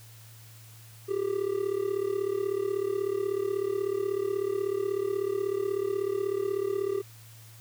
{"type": "tone with amplitude modulation", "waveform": "triangle", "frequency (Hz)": 393.8, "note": "G4", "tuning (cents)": 8, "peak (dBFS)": -21, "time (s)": [1.08, 7.02], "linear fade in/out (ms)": 20, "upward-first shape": "sine", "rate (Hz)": 36.3, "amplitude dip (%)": 85, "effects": ["added 112 Hz sine -49 dBFS peak until 7.6 s", "white hiss -54 dBFS RMS until 7.6 s"]}